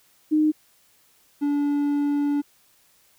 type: tone pair in turn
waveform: sine / triangle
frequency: 306.8 / 288.4 Hz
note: D#4 / D4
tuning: -24 / -31 cents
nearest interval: minor second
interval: 107 cents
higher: first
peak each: -16 / -18 dBFS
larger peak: first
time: 0.31-0.52 / 1.41-2.42 s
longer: second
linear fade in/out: 20 ms
effects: white hiss -60 dBFS RMS until 3.18 s